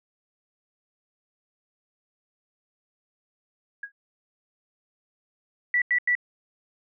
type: tone with exponential decay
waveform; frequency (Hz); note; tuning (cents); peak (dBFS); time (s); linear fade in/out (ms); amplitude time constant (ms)
sine; 1646; G#6; -16; -28; 3.83-3.92; 5; 19
type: tone bursts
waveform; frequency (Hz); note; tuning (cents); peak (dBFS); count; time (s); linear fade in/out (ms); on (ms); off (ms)
sine; 1958; B6; -15; -19; 3; 5.74-6.152; 2; 78; 89
effects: none